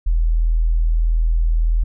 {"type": "tone", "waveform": "sine", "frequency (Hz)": 40.79, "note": "E1", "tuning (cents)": -17, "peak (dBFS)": -13, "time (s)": [0.06, 1.84], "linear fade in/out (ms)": 10, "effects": []}